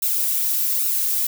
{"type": "noise with flanger", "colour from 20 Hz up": "violet", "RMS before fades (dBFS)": -21, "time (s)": [0.02, 1.27], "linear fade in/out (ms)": 5, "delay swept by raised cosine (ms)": [0.75, 3.85], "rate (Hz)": 1.2, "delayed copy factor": 0.6, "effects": []}